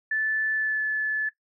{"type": "tone with pitch glide", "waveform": "sine", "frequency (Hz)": [1749, 1730.9], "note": ["A6", "A6"], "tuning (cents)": [-11, -29], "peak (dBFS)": -23, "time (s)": [0.11, 1.29], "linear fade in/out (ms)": 5, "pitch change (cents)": -18, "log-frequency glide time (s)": [0.54, 0.82], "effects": ["noise-tail reverb RT60 0.1 s tail -17 dB re dry"]}